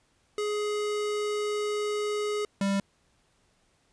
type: tone pair in turn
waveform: square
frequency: 418.3 / 197.41 Hz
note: G#4 / G3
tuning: +12 / +12 cents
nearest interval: octave + minor second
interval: 1300 cents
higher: first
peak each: -28 / -25 dBFS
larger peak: second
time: 0.38-2.45 / 2.61-2.8 s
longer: first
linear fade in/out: 2 ms
effects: pink hiss -68 dBFS RMS until 3.92 s + resampled to 22050 Hz